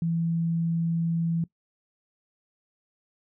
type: tone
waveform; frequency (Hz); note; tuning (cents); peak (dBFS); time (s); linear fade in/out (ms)
sine; 166.5; E3; +18; -23; 0.02-1.44; 2
effects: noise-tail reverb RT60 0.1 s tail -20 dB re dry